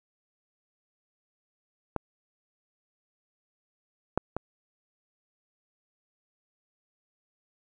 clicks, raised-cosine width 1 ms, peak -14 / -10 / -16 dBFS, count 3, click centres 1.963 / 4.176 / 4.366 s, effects none

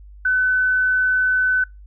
sine tone, 1509 Hz, F#6, 34 cents sharp, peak -15 dBFS, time 0.25-1.64 s, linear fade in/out 5 ms, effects noise-tail reverb RT60 0.2 s tail -24 dB re dry + added 50 Hz sine -39 dBFS peak until 1.86 s

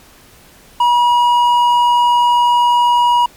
triangle tone with hard clipping, 964 Hz, B5, 42 cents flat, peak -10 dBFS, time 0.8-3.26 s, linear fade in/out 5 ms, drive 9 dB, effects pink hiss -44 dBFS RMS until 3.36 s + MP3 96 kbps

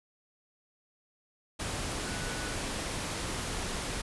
sine tone in noise, 1480 Hz, F#6, in tune, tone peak -43 dBFS, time 2.06-2.55 s, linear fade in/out 10 ms, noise pink, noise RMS -35 dBFS, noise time 1.59-4.02 s, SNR -11 dB, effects resampled to 24000 Hz

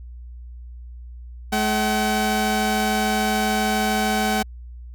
sawtooth tone pair together, 213.3 / 760 Hz, G#3 / F#5, +46 / +46 cents, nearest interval octave + minor seventh, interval 2200 cents, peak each -18 / -18 dBFS, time 1.52-4.43 s, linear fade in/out 10 ms, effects added 60 Hz sine -35 dBFS peak until 4.94 s

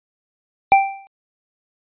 square tone with exponential decay, 784 Hz, G5, in tune, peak -6 dBFS, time 0.72-1.07 s, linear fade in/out 0 ms, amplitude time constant 75 ms, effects resampled to 8000 Hz

